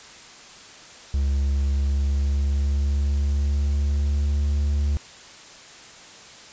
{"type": "tone with pitch glide", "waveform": "triangle", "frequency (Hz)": [69.3, 72.24], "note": ["C#2", "D2"], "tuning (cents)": [0, -28], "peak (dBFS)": -17, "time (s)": [1.14, 4.97], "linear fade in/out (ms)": 0, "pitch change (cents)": 72, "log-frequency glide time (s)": [1.56, 4.49], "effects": ["white hiss -44 dBFS RMS until 6.52 s", "resampled to 16000 Hz"]}